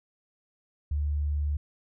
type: tone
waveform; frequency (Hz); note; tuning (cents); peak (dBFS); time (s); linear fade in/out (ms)
sine; 73.42; D2; 0; -25; 0.91-1.57; 5
effects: none